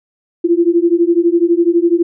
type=beating tone pair; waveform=sine; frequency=336 / 348 Hz; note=E4 / F4; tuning=+33 / -6 cents; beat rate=12 Hz; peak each=-12 dBFS; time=0.44-2.03 s; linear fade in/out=10 ms; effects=none